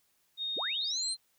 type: tone with pitch glide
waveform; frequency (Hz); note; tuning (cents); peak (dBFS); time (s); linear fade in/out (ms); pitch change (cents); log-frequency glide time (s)
sine; 3706 to 4136; A#7 to C8; -11 to -21; -32; 0.37-1.17; 50; +190; 0.89-0.98
type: linear sweep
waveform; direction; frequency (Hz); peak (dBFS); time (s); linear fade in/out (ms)
sine; up; 138.9 to 9010; -35; 0.56-1.15; 20
effects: white hiss -72 dBFS RMS until 1.38 s